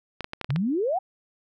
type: clicks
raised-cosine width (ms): 0.3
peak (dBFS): -16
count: 7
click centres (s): 0.207 / 0.244 / 0.334 / 0.413 / 0.445 / 0.505 / 0.561
type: exponential sweep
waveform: sine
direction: up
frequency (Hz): 123.47 to 798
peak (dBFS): -22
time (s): 0.49-0.99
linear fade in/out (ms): 10
effects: none